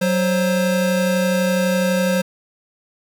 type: tone pair together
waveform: square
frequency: 186.8 / 528.4 Hz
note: F#3 / C5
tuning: +17 / +17 cents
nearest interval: octave + tritone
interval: 1800 cents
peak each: -19 / -20 dBFS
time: 0.01-2.22 s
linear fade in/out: 10 ms
effects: none